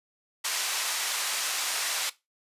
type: band-pass noise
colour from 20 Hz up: white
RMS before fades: -30 dBFS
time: 0.44-2.1 s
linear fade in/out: 10 ms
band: 810 to 8000 Hz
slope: 12 dB/octave
effects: noise-tail reverb RT60 0.2 s tail -17 dB re dry + resampled to 32000 Hz

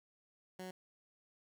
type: tone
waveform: 15% pulse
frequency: 185 Hz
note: F#3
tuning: in tune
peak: -38 dBFS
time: 0.59-0.71 s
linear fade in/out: 5 ms
effects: none

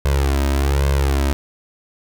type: tone with flanger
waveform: sawtooth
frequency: 69.3 Hz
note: C#2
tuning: in tune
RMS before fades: -17 dBFS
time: 0.05-1.33 s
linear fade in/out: 0 ms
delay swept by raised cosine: 1.9 to 3.2 ms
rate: 1.2 Hz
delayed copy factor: +0.95
effects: none

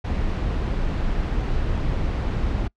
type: noise with amplitude modulation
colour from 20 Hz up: brown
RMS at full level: -22 dBFS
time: 0.04-2.68 s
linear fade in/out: 10 ms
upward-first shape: sine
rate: 171 Hz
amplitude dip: 25%
effects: noise-tail reverb RT60 0.1 s tail -26 dB re dry + low-pass 4000 Hz 12 dB/octave

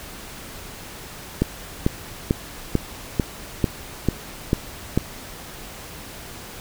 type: click train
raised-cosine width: 3 ms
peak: -4 dBFS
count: 9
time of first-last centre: 1.42-4.976 s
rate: 2.25 Hz
effects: pink hiss -38 dBFS RMS until 6.6 s

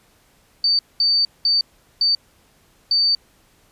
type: tone bursts at uneven times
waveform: sine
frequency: 4590 Hz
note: D8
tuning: 40 cents flat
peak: -14 dBFS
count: 5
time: 0.64-0.79 / 1-1.25 / 1.45-1.61 / 2.01-2.15 / 2.91-3.15 s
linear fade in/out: 2 ms
effects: pink hiss -57 dBFS RMS until 3.71 s + resampled to 32000 Hz

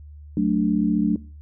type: chord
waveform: sine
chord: D major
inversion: first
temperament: equal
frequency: 185 / 220 / 293.7 Hz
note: F#3 / A3 / D4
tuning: 0 / 0 / 0 cents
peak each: -22 dBFS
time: 0.37-1.16 s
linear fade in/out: 2 ms
effects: noise-tail reverb RT60 0.4 s tail -21 dB re dry + added 74 Hz sine -39 dBFS peak until 1.41 s

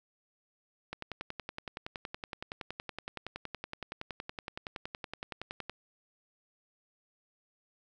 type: click train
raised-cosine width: 0.3 ms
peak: -22 dBFS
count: 52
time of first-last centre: 0.93-5.696 s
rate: 10.7 Hz
effects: none

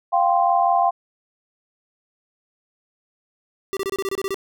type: chord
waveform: sine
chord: F suspended second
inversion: none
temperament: equal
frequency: 698.5 / 784 / 1046.5 Hz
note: F5 / G5 / C6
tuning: 0 / 0 / 0 cents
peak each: -18 / -19 / -22 dBFS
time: 0.12-0.91 s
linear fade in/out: 20 ms
type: tone bursts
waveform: square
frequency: 390 Hz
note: G4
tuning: 9 cents flat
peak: -23 dBFS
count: 10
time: 3.73-4.344 s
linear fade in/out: 0 ms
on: 38 ms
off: 26 ms
effects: none

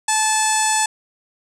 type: tone with low-pass filter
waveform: sawtooth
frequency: 870 Hz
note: A5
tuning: 20 cents flat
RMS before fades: -18 dBFS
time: 0.08-0.86 s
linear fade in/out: 5 ms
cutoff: 8200 Hz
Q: 8.9
effects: none

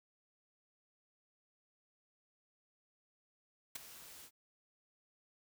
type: noise with ADSR envelope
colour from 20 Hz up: white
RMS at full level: -39 dBFS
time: 3.75-4.31 s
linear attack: 8 ms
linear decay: 11 ms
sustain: -15 dB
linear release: 66 ms
effects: none

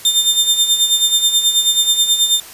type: tone with tremolo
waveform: sawtooth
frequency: 3600 Hz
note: A7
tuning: 39 cents sharp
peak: -6 dBFS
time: 0.05-2.4 s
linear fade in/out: 2 ms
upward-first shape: sine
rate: 9.3 Hz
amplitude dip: 65%
effects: white hiss -36 dBFS RMS until 2.53 s + resampled to 32000 Hz

